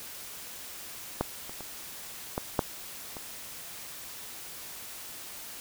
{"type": "clicks", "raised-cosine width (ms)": 1, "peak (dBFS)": [-12, -28, -26, -15, -9, -26], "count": 6, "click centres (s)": [1.21, 1.495, 1.607, 2.379, 2.592, 3.168], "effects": ["white hiss -43 dBFS RMS until 5.6 s"]}